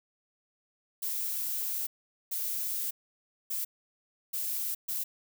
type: noise bursts at uneven times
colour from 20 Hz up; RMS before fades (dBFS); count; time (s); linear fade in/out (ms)
violet; -33; 5; 1.02-1.87 / 2.31-2.91 / 3.5-3.65 / 4.33-4.75 / 4.88-5.04; 10
effects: none